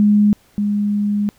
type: tone pair in turn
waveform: sine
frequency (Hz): 207.7 / 205.9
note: G#3 / G#3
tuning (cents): 0 / -15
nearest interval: unison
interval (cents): 15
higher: first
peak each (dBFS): -9 / -15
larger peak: first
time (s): 0-0.33 / 0.58-1.29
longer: second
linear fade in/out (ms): 0
effects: pink hiss -54 dBFS RMS until 1.38 s